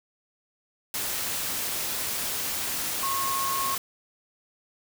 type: tone in noise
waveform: sine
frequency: 1087 Hz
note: C#6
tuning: 34 cents flat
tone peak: -27 dBFS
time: 3.03-3.75 s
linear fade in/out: 2 ms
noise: white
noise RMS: -30 dBFS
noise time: 0.94-3.78 s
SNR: 0 dB
effects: none